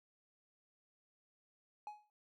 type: tone with exponential decay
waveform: triangle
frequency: 840 Hz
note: G#5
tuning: 19 cents sharp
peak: -39 dBFS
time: 1.87-2.1 s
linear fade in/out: 1 ms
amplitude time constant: 48 ms
effects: none